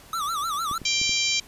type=tone with vibrato; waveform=square; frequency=1244.5 Hz; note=D#6; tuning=in tune; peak=-26 dBFS; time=0.13-0.78 s; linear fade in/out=2 ms; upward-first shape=sine; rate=6.6 Hz; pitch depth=160 cents each way
type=clicks; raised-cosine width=3 ms; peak=-25 dBFS; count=4; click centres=0.713 / 0.817 / 1.015 / 1.094 s
type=harmonic tone; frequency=787 Hz; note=G5; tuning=7 cents sharp; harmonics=3 / 4 / 5 / 6 / 7 / 8 / 9; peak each=-27 / -28 / -29 / -30 / -30 / -31 / -32 dBFS; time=0.85-1.4 s; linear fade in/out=5 ms
effects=pink hiss -49 dBFS RMS until 1.47 s + resampled to 32000 Hz